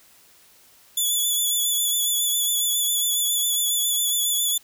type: tone with vibrato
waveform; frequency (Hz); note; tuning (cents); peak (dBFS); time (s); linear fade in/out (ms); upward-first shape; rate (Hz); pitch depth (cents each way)
10% pulse; 3444; A7; -38; -13; 0.97-4.58; 5; sine; 7.3; 36
effects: white hiss -54 dBFS RMS until 4.63 s